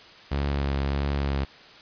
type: tone with vibrato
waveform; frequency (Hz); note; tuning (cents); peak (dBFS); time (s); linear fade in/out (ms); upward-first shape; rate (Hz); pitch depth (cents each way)
sawtooth; 69.8; C#2; +13; -20; 0.31-1.45; 10; triangle; 1.6; 26
effects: white hiss -48 dBFS RMS until 1.81 s + resampled to 11025 Hz

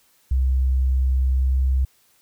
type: tone with pitch glide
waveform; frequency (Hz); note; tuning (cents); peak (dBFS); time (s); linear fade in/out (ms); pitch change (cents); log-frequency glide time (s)
sine; 65 to 65.53; C2 to C2; -11 to +3; -16; 0.31-1.85; 5; +14; 1.35-1.57
effects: white hiss -60 dBFS RMS until 2.21 s

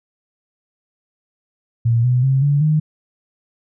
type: tone with pitch steps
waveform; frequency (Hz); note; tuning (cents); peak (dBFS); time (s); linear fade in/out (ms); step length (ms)
sine; 116.54 / 124.9 / 133.87 / 143.48 / 153.78; A#2 / B2 / C3 / D3 / D#3; 0 / +20 / +40 / -40 / -20; -12; 1.85-2.8; 10; 190
effects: none

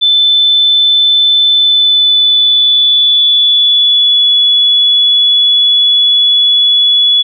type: tone with pitch glide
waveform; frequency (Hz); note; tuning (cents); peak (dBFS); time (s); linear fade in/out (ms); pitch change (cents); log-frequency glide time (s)
sine; 3520 to 3406; A7 to G#7; 0 to +43; -5; 0.01-7.23; 20; -57; 1.52-4.34
effects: none

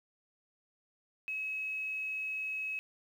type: tone with quantisation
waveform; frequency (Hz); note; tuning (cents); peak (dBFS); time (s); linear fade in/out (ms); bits
sine; 2566; E7; -47; -34; 1.28-2.79; 0; 10
effects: none

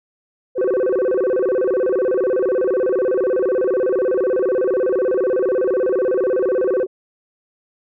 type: tone with vibrato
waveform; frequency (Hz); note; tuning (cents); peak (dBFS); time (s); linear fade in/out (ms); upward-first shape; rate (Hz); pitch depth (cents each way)
sine; 437.3; A4; -11; -12; 0.55-6.87; 50; square; 16; 270
effects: tanh soft clip ceiling -14 dBFS

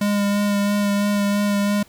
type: tone with vibrato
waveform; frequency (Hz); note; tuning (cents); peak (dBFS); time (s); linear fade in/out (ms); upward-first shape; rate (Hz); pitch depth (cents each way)
square; 203.6; G#3; -34; -18; 0.01-1.83; 5; sine; 3; 15
effects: pink hiss -51 dBFS RMS until 1.88 s

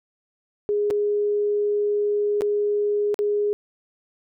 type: tone with dropouts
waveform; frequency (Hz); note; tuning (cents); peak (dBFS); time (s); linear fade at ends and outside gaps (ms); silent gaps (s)
sine; 413.7; G#4; -7; -19; 0.69-3.53; 0; 0.903-0.908 / 2.409-2.419 / 3.143-3.19
effects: none

